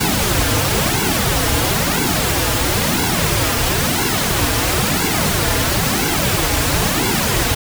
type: noise with flanger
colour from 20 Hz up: pink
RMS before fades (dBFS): -17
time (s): 0-7.55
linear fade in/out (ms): 10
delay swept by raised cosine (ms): 1.6 to 5.4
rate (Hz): 0.99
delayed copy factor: -0.8
effects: none